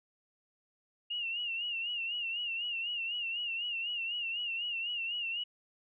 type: tone with vibrato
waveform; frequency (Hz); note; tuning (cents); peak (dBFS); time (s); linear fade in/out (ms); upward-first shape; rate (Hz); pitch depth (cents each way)
sine; 2800; F7; +4; -33; 1.1-5.44; 10; sine; 4; 78
effects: none